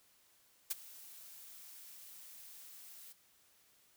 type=noise with ADSR envelope; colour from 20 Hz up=blue; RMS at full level=-34 dBFS; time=0.7-3.13 s; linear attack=13 ms; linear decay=21 ms; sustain=-20 dB; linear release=11 ms; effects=white hiss -69 dBFS RMS until 3.96 s